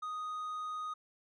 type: tone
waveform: triangle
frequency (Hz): 1244.5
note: D#6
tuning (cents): 0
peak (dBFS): -35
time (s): 0.02-0.94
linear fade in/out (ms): 10
effects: resampled to 22050 Hz